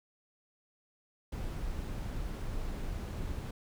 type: noise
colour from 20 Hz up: brown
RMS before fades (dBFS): -37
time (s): 1.32-3.51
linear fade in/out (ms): 5
effects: none